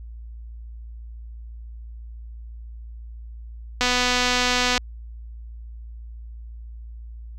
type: click train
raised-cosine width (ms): 0.2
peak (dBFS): -4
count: 241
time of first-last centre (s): 3.81-4.778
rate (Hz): 248
effects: added 57 Hz sine -35 dBFS peak until 7.38 s